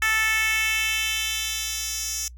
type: tone with high-pass filter sweep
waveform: 10% pulse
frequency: 439.2 Hz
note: A4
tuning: 3 cents flat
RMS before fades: -25 dBFS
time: 0.02-2.28 s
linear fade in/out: 2 ms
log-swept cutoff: 1700 to 5600 Hz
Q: 2.2
effects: noise-tail reverb RT60 0.1 s tail -24 dB re dry + added 60 Hz sine -40 dBFS peak until 2.37 s